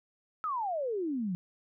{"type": "exponential sweep", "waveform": "sine", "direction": "down", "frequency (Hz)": [1318.5, 170.5], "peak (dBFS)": -30, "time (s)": [0.44, 1.35], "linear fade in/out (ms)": 0, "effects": []}